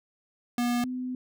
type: tone pair in turn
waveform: square / sine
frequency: 241.6 / 253 Hz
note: B3 / B3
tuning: -38 / +42 cents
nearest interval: minor second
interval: 80 cents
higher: second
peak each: -25 / -30 dBFS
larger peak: first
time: 0.58-0.84 / 0.84-1.15 s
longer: second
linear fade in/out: 2 ms
effects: none